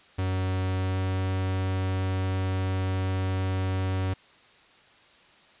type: tone with pitch glide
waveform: 45% pulse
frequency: 93.7 to 94.24 Hz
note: F#2 to F#2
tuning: +22 to +32 cents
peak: -25 dBFS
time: 0.18-4.14 s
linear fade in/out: 10 ms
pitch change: +10 cents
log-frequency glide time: 0.86-0.97 s
effects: white hiss -56 dBFS RMS until 5.6 s + resampled to 8000 Hz